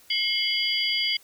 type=tone cluster; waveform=sine; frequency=2145 / 3011 / 3315 / 4776 Hz; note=C7 / F#7 / G#7 / D8; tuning=+42 / +30 / -4 / +28 cents; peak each=-28 dBFS; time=0.1-1.17 s; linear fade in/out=5 ms; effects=white hiss -55 dBFS RMS until 1.23 s